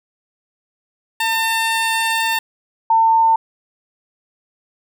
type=tone pair in turn; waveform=15% pulse / sine; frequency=901 / 901 Hz; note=A5 / A5; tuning=+41 / +41 cents; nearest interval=unison; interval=0 cents; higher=neither; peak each=-10 dBFS; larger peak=neither; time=1.2-2.39 / 2.9-3.36 s; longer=first; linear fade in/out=5 ms; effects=none